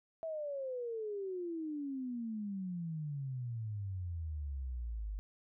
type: exponential sweep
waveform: sine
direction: down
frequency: 659.3 to 49.02 Hz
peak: -37 dBFS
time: 0.23-5.19 s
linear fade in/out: 0 ms
effects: none